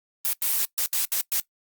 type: noise bursts at uneven times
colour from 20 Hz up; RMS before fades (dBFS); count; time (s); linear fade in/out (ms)
blue; -24; 6; 0.25-0.33 / 0.42-0.65 / 0.78-0.86 / 0.93-1.05 / 1.12-1.21 / 1.32-1.4; 0
effects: noise-tail reverb RT60 0.1 s tail -21 dB re dry + Opus 32 kbps